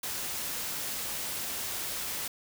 white noise, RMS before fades -35 dBFS, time 0.03-2.28 s, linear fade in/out 5 ms, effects none

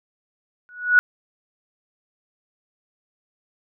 sine tone with exponential growth, 1466 Hz, F#6, 16 cents flat, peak -7 dBFS, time 0.69-0.99 s, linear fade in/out 0 ms, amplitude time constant 65 ms, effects none

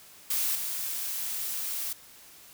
blue noise with level steps, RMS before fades -28 / -33 dBFS, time 0.3-1.93 s, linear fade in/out 5 ms, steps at 0.55 s, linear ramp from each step 2 ms, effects white hiss -52 dBFS RMS until 2.53 s

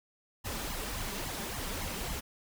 pink noise with flanger, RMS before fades -37 dBFS, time 0.44-2.21 s, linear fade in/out 20 ms, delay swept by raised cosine 0.95 to 5.15 ms, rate 3.6 Hz, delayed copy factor +0.9, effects none

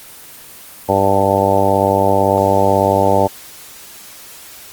harmonic tone, 98 Hz, G2, in tune, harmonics 1 / 2 / 3 / 4 / 5 / 6 / 7 / 8 / 9, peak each -21 / -22 / -22 / -21 / -18 / -16 / -20 / -20 / -17 dBFS, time 0.88-3.28 s, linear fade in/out 20 ms, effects white hiss -37 dBFS RMS until 4.72 s + Opus 24 kbps

